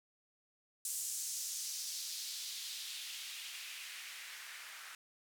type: noise with band-pass filter sweep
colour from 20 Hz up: blue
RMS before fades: -44 dBFS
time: 0.85-4.95 s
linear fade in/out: 2 ms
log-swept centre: 7800 to 1500 Hz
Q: 1.7
effects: none